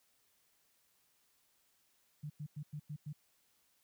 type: tone bursts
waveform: sine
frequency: 149 Hz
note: D3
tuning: 25 cents sharp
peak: -40 dBFS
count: 6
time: 2.23-3.13 s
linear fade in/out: 10 ms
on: 70 ms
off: 96 ms
effects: white hiss -74 dBFS RMS until 3.83 s